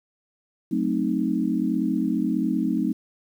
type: chord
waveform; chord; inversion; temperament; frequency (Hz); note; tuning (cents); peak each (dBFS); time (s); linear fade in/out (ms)
sine; F# diminished seventh; none; equal; 185 / 220 / 261.6 / 311.1; F#3 / A3 / C4 / Eb4; 0 / 0 / 0 / 0; -28 / -26 / -26 / -26; 0.71-2.93; 10
effects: 9-bit